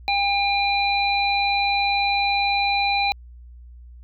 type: harmonic tone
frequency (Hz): 802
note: G5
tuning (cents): +39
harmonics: 1 / 3 / 5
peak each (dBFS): -21 / -23 / -25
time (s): 0.08-3.12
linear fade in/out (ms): 0
effects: added 60 Hz sine -40 dBFS peak until 4.03 s